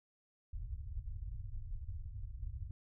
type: low-pass noise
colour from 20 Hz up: pink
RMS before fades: -43 dBFS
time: 0.53-2.71 s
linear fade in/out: 2 ms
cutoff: 110 Hz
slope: 48 dB/octave
effects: none